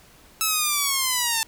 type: linear sweep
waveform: 5% pulse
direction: down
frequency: 1313 to 884 Hz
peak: -9 dBFS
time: 0.41-1.43 s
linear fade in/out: 0 ms
effects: pink hiss -52 dBFS RMS until 1.47 s